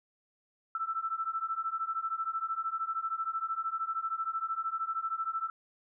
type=beating tone pair; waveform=sine; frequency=1319 / 1332 Hz; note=E6 / E6; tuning=+1 / +18 cents; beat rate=13 Hz; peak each=-35 / -34 dBFS; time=0.75-5.5 s; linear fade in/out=2 ms; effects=none